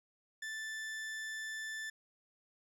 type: tone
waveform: 40% pulse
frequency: 1760 Hz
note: A6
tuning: in tune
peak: -39 dBFS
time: 0.42-1.9 s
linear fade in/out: 5 ms
effects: low-pass 11000 Hz 12 dB/octave + 13-bit